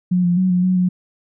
sine tone with pitch steps, 180.4 / 175.3 / 185.8 / 179.6 / 184.4 / 181.2 Hz, F#3 / F3 / F#3 / F3 / F#3 / F#3, -44 / +7 / +7 / +49 / -6 / -36 cents, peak -13 dBFS, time 0.11-0.89 s, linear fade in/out 10 ms, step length 130 ms, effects none

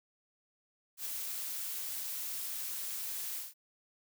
blue noise with ADSR envelope, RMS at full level -37 dBFS, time 0.97-3.54 s, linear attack 86 ms, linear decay 3 ms, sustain -2 dB, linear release 170 ms, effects none

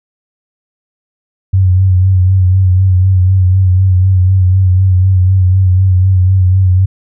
sine tone with vibrato, 93.2 Hz, F#2, 13 cents sharp, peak -5 dBFS, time 1.53-6.86 s, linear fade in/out 10 ms, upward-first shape sine, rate 4 Hz, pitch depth 44 cents each way, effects none

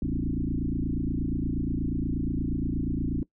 sine tone with frequency modulation, 160 Hz, D#3, 49 cents sharp, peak -25 dBFS, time 0.02-3.23 s, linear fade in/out 2 ms, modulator 28.4 Hz, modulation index 5.2, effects noise-tail reverb RT60 0.1 s tail -20 dB re dry

